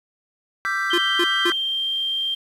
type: chord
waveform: triangle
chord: E minor seventh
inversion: third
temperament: equal with one note detuned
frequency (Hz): 1174.7 / 1340 / 1568 / 1975.5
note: D6 / E6 / G6 / B6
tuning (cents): 0 / +28 / 0 / 0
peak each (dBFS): -27 / -27 / -22 / -26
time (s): 0.65-1.52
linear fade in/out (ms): 0
type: tone with pitch glide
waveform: sine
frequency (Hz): 3136 to 3172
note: G7 to G7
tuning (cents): 0 to +20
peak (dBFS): -21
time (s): 0.9-2.35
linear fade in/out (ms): 10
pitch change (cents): +20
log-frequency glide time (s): 1.04-1.83
type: tone bursts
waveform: square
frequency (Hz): 349.2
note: F4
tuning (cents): 0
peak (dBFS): -20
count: 3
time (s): 0.93-1.503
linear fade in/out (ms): 5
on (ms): 51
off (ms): 210
effects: resampled to 32000 Hz + 8-bit